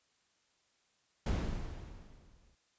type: noise with exponential decay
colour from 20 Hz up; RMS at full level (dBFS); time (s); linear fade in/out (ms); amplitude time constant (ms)
brown; -29; 1.26-2.55; 5; 280
effects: white hiss -74 dBFS RMS until 2.78 s + resampled to 16000 Hz